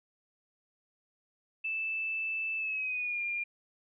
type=tone with pitch glide; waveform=sine; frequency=2637 to 2404 Hz; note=E7 to D7; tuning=0 to +40 cents; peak=-31 dBFS; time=1.64-3.44 s; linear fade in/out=10 ms; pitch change=-160 cents; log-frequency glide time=2.57-3.21 s; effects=none